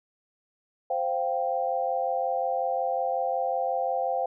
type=chord; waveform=sine; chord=C suspended fourth; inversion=none; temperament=equal; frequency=523.3 / 698.5 / 784 Hz; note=C5 / F5 / G5; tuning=0 / 0 / 0 cents; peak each=-29 dBFS; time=0.9-4.26 s; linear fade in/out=5 ms; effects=none